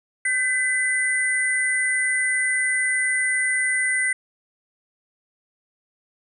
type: tone cluster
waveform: sine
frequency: 1555 / 2008 / 8930 Hz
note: G6 / B6 / C#9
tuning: -14 / +28 / +12 cents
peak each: -28 / -20 / -29 dBFS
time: 0.25-4.13 s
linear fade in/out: 5 ms
effects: none